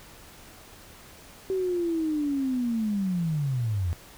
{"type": "linear sweep", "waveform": "sine", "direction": "down", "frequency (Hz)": [384.6, 81.1], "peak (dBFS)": -24, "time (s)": [1.5, 3.93], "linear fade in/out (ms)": 0, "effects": ["pink hiss -49 dBFS RMS until 4.17 s"]}